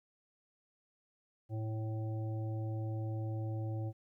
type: harmonic tone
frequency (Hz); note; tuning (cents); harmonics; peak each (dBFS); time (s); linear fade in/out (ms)
110; A2; 0; 1 / 3 / 5 / 7; -35 / -45 / -49 / -52; 1.49-3.93; 50
effects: 13-bit